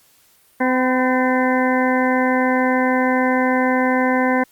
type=harmonic tone with a mistuned harmonic; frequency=256.2 Hz; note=C4; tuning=36 cents flat; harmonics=1 / 2 / 3 / 4 / 6 / 7 / 8; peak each=-18 / -21 / -23 / -24 / -26 / -26 / -27 dBFS; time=0.6-4.44 s; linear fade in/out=10 ms; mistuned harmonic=4; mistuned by=-24 cents; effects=white hiss -55 dBFS RMS until 4.51 s + Opus 48 kbps